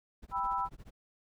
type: noise with tremolo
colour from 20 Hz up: brown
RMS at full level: -47 dBFS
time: 0.22-0.91 s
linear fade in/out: 10 ms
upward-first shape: sine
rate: 14 Hz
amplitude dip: 100%
type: chord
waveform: sine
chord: E minor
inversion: first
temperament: just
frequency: 791.1 / 988.9 / 1318.5 Hz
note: G5 / B5 / E6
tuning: +16 / +2 / 0 cents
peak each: -37 / -32 / -35 dBFS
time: 0.31-0.69 s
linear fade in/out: 50 ms
effects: none